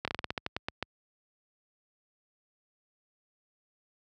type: slowing click train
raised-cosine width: 0.3 ms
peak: -15 dBFS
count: 12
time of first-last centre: 0.05-0.826 s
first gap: 27 ms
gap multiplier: 1.18
effects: high-pass 60 Hz 12 dB/octave